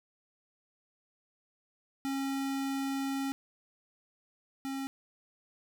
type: tone pair in turn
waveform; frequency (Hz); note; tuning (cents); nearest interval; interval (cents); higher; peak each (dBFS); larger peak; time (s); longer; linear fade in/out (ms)
square; 272.4 / 270.7; C#4 / C#4; -30 / -41; unison; 11; first; -32 / -35; first; 2.05-3.32 / 4.65-4.87; first; 0
effects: none